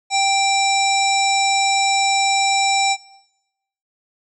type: harmonic tone with a mistuned harmonic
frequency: 784 Hz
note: G5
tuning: in tune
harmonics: 1 / 3 / 5 / 7 / 9 / 10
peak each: -17 / -22 / -24 / -25 / -27 / -27 dBFS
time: 0.1-2.97 s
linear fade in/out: 50 ms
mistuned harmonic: 7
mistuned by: -25 cents
effects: noise-tail reverb RT60 0.9 s tail -20 dB re dry